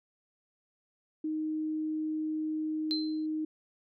sine tone, 311.1 Hz, D#4, in tune, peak -30 dBFS, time 1.24-3.45 s, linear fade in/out 5 ms
sine tone with exponential decay, 4100 Hz, C8, 36 cents flat, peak -27 dBFS, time 2.91-3.26 s, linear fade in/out 0 ms, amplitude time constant 76 ms
effects none

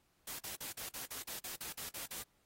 white noise bursts, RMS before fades -44 dBFS, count 12, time 0.27-2.227 s, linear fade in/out 5 ms, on 120 ms, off 47 ms, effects pink hiss -75 dBFS RMS until 2.45 s + AAC 48 kbps

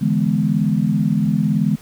sine chord, E dominant seventh, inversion third, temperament equal, 146.83 / 164.81 / 207.7 / 246.9 Hz, D3 / E3 / G#3 / B3, 0 / 0 / 0 / 0 cents, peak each -21 / -20 / -18 / -23 dBFS, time 0.01-1.76 s, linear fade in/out 10 ms, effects pink hiss -45 dBFS RMS until 1.81 s

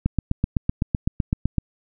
click train, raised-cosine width 5 ms, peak -7 dBFS, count 13, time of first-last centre 0.06-1.583 s, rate 7.88 Hz, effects none

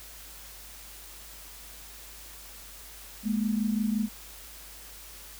sine tone pair together, 210 / 235.7 Hz, G#3 / A#3, +19 / +19 cents, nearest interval major second, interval 200 cents, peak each -26 / -30 dBFS, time 3.23-4.09 s, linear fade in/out 50 ms, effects added 50 Hz sine -51 dBFS peak until 5.39 s + white hiss -47 dBFS RMS until 5.39 s

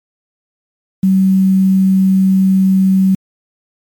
sine tone with quantisation, 190.5 Hz, G3, 49 cents flat, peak -7 dBFS, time 1.03-3.15 s, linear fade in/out 5 ms, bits 6, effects MP3 96 kbps

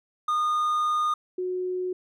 triangle / sine tone pair in turn, 1224 / 365.8 Hz, D#6 / F#4, -29 / -20 cents, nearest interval octave + major sixth, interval 2091 cents, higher first, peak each -20 / -26 dBFS, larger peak first, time 0.28-1.14 / 1.38-1.93 s, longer first, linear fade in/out 5 ms, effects none

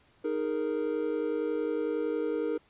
triangle chord, D# suspended fourth, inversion none, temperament equal, 311.1 / 415.3 / 466.2 Hz, D#4 / G#4 / A#4, 0 / 0 / 0 cents, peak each -31 / -32 / -29 dBFS, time 0.24-2.58 s, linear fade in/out 10 ms, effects pink hiss -64 dBFS RMS until 2.69 s + resampled to 8000 Hz

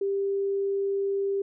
sine tone, 395.3 Hz, G4, 15 cents sharp, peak -24 dBFS, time 0.01-1.42 s, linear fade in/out 5 ms, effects none

